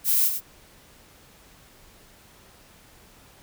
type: noise with echo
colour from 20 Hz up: violet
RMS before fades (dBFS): -21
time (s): 0.04-0.31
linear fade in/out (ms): 50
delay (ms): 100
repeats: 1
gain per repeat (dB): -7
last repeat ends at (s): 0.41
effects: pink hiss -53 dBFS RMS until 3.42 s